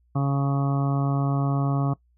harmonic tone, 139.1 Hz, C#3, 6 cents sharp, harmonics 1 / 2 / 3 / 4 / 5 / 6 / 7 / 8 / 9, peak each -21 / -28 / -38 / -39 / -34 / -40 / -45 / -35 / -40 dBFS, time 0.15-1.94 s, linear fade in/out 10 ms, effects noise-tail reverb RT60 0.1 s tail -20 dB re dry + added 60 Hz sine -60 dBFS peak until 2.17 s

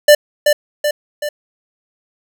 square tone with echo, 592 Hz, D5, 14 cents sharp, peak -4 dBFS, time 0.08-0.15 s, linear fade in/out 5 ms, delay 380 ms, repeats 3, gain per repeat -5 dB, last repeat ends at 1.29 s, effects none

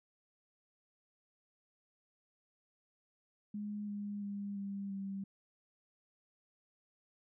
sine tone with pitch steps, 207.7 / 204.6 / 201.6 / 198.55 / 195.59 Hz, G#3 / G#3 / G3 / G3 / G3, 0 / -26 / +49 / +22 / -4 cents, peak -38 dBFS, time 3.54-5.24 s, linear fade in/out 5 ms, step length 340 ms, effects none

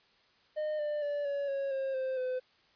triangle tone with pitch steps, 611 / 595.3 / 580 / 565.2 / 550.7 / 536.5 / 522.8 / 509.4 Hz, D#5 / D5 / D5 / C#5 / C#5 / C5 / C5 / C5, -32 / +23 / -22 / +34 / -11 / +43 / -1 / -46 cents, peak -29 dBFS, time 0.56-2.4 s, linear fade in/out 20 ms, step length 230 ms, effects white hiss -66 dBFS RMS until 2.75 s + resampled to 11025 Hz

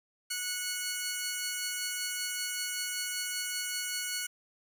10% pulse tone pair together, 1468.4 / 2200 Hz, F#6 / C#7, -14 / -14 cents, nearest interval perfect fifth, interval 700 cents, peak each -27 dBFS, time 0.3-4.27 s, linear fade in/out 10 ms, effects none

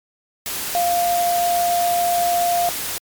sine tone in noise, 698.5 Hz, F5, in tune, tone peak -16 dBFS, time 0.75-2.69 s, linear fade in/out 0 ms, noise white, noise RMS -26 dBFS, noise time 0.46-2.98 s, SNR +7 dB, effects MP3 96 kbps

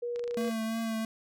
sine tone, 479.5 Hz, A#4, 49 cents sharp, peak -31 dBFS, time 0.02-0.5 s, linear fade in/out 10 ms
clicks, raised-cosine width 0.2 ms, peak -29 dBFS, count 11, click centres 0.16 / 0.194 / 0.24 / 0.278 / 0.31 / 0.344 / 0.375 / 0.411 / 0.448 / 0.479 / 0.513 s
square tone with vibrato, 224.5 Hz, A3, 35 cents sharp, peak -31 dBFS, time 0.37-1.05 s, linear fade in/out 2 ms, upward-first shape triangle, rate 2.9 Hz, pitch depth 27 cents each way
effects none

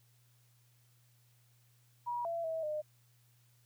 sine tone with pitch steps, 961 / 674 / 647 / 608 Hz, B5 / E5 / E5 / D#5, -48 / +38 / -32 / -40 cents, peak -34 dBFS, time 2.06-2.82 s, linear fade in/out 20 ms, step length 190 ms, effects added 120 Hz sine -66 dBFS peak until 3.65 s + white hiss -72 dBFS RMS until 3.65 s

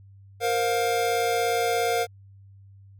square chord, Bb suspended second, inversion none, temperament equal with one note detuned, 466.2 / 523.3 / 709 Hz, Bb4 / C5 / F5, 0 / 0 / +26 cents, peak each -26 / -32 / -26 dBFS, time 0.4-2.07 s, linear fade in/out 50 ms, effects added 98 Hz sine -47 dBFS peak until 2.99 s

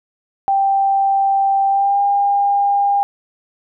sine tone with pitch glide, 785 to 804.3 Hz, G5 to G5, +2 to +44 cents, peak -12 dBFS, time 0.48-3.03 s, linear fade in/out 0 ms, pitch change +42 cents, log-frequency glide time 1.67-2.01 s, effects none

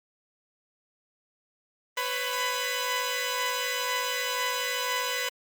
10% pulse tone cluster, 498.5 / 551 / 999 Hz, B4 / C#5 / B5, +16 / -11 / +20 cents, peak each -23 / -27 / -22 dBFS, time 1.97-5.29 s, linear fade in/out 5 ms, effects Opus 32 kbps

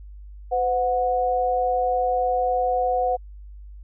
sine tone pair together, 508.6 / 732 Hz, C5 / F#5, -49 / -19 cents, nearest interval tritone, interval 630 cents, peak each -23 / -21 dBFS, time 0.51-3.17 s, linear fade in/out 20 ms, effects added 50 Hz sine -38 dBFS peak until 3.83 s

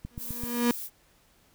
click train, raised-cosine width 5 ms, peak -24 dBFS, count 4, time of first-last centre 0.05-0.436 s, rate 7.77 Hz
35% pulse tone with exponential growth, 239.6 Hz, A#3, 48 cents sharp, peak -18 dBFS, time 0.11-0.71 s, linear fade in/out 0 ms, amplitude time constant 130 ms
violet noise, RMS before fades -37 dBFS, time 0.17-0.9 s, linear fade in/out 50 ms
effects pink hiss -63 dBFS RMS until 1.54 s

